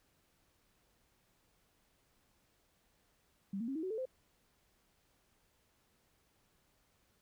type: tone with pitch steps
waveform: sine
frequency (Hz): 196 / 230.4 / 270.9 / 318.4 / 374.3 / 440 / 517.2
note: G3 / A#3 / C#4 / D#4 / F#4 / A4 / C5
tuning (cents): 0 / -20 / -40 / +40 / +20 / 0 / -20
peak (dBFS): -36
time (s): 3.53-4.055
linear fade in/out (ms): 5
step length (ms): 75
effects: pink hiss -74 dBFS RMS until 7.21 s